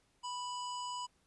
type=harmonic tone; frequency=987.8 Hz; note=B5; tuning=in tune; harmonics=1 / 3 / 5 / 7 / 8; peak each=-39 / -47 / -50 / -52 / -53 dBFS; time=0.23-1.07 s; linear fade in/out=20 ms; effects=pink hiss -73 dBFS RMS until 1.26 s + resampled to 24000 Hz